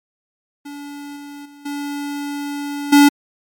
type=tone with level steps; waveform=square; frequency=287.1 Hz; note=D4; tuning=39 cents flat; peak=-31 / -33 / -41 / -24 / -7 dBFS; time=0.65-3.09 s; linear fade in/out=10 ms; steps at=1.16 / 1.45 / 1.65 / 2.92 s; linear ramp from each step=10 ms; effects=MP3 96 kbps